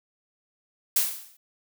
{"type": "noise with exponential decay", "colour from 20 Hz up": "blue", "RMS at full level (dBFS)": -19, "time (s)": [0.96, 1.37], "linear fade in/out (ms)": 5, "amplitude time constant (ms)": 88, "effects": []}